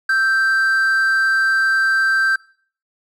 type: tone pair together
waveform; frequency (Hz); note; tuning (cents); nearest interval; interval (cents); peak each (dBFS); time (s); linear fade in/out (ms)
triangle; 1318.5 / 1568; E6 / G6; 0 / 0; minor third; 300; -24 / -12; 0.09-2.36; 5
effects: noise-tail reverb RT60 0.5 s tail -23 dB re dry